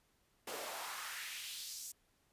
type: noise with high-pass filter sweep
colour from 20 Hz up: pink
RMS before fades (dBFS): -45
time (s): 0.47-1.92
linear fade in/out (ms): 5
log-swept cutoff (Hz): 420 to 7300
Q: 1.8
effects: pink hiss -75 dBFS RMS until 2.32 s + resampled to 32000 Hz